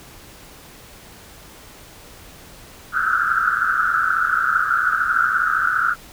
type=band-pass noise; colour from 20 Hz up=white; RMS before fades=-19 dBFS; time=2.92-5.96 s; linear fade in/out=50 ms; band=1300 to 1500 Hz; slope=96 dB/octave; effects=pink hiss -43 dBFS RMS until 6.12 s